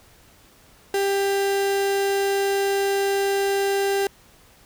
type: tone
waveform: 35% pulse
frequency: 395.6 Hz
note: G4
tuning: 16 cents sharp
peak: -18 dBFS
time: 0.94-4.07 s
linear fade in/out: 2 ms
effects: pink hiss -53 dBFS RMS until 4.65 s